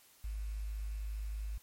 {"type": "tone with quantisation", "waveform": "sine", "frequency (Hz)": 52.4, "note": "G#1", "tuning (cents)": 16, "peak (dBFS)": -36, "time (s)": [0.24, 1.58], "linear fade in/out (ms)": 5, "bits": 10, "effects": ["white hiss -63 dBFS RMS until 1.62 s", "MP3 64 kbps"]}